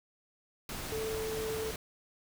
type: tone in noise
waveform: sine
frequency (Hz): 440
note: A4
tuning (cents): 0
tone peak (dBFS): -34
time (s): 0.92-1.71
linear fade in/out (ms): 2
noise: pink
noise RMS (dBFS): -40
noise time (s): 0.69-1.76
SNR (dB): +3
effects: none